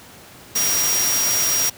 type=tone in noise; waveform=sine; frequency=5700 Hz; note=F8; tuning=34 cents sharp; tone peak=-19 dBFS; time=0.55-1.7 s; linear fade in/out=10 ms; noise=white; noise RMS=-22 dBFS; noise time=0.55-1.7 s; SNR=0 dB; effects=pink hiss -43 dBFS RMS until 1.77 s + high-pass 80 Hz 12 dB/octave